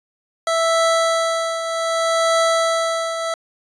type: tone with tremolo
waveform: 25% pulse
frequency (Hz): 659.3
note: E5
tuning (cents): 0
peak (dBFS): -10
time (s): 0.47-3.34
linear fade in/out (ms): 2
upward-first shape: triangle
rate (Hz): 0.65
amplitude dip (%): 65
effects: resampled to 22050 Hz